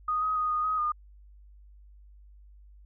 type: tone with pitch steps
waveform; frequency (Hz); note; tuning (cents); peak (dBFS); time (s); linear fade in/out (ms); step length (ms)
sine; 1240 / 1262 / 1242 / 1233 / 1261 / 1218; D#6 / D#6 / D#6 / D#6 / D#6 / D#6; -6 / +24 / -3 / -16 / +23 / -37; -25; 0.08-0.92; 5; 140
effects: added 50 Hz sine -50 dBFS peak until 2.85 s